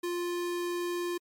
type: tone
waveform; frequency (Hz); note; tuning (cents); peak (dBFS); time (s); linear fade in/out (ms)
square; 350.1; F4; +4; -31; 0.03-1.18; 10
effects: MP3 64 kbps